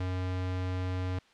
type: tone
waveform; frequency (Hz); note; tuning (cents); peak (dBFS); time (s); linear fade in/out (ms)
square; 92; F#2; -9; -31; 0-1.19; 5
effects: white hiss -62 dBFS RMS until 1.33 s + low-pass 4000 Hz 12 dB/octave